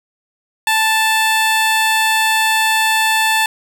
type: tone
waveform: 15% pulse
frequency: 880 Hz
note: A5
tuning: in tune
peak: -6 dBFS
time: 0.67-3.46 s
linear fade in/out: 2 ms
effects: none